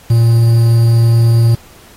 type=tone with quantisation; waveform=triangle; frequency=115.8 Hz; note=A#2; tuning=11 cents flat; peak=-4 dBFS; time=0.1-1.55 s; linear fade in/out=5 ms; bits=5; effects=pink hiss -42 dBFS RMS until 1.96 s + AAC 48 kbps